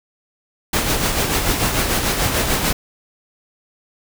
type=noise with tremolo; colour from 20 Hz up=pink; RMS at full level=-17 dBFS; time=0.73-2.73 s; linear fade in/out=5 ms; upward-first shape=sine; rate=6.8 Hz; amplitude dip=45%; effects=none